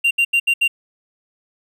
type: tone bursts at uneven times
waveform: triangle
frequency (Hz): 2772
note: F7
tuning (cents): -14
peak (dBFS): -11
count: 5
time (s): 0.04-0.11 / 0.18-0.25 / 0.33-0.4 / 0.47-0.54 / 0.61-0.68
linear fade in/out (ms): 10
effects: none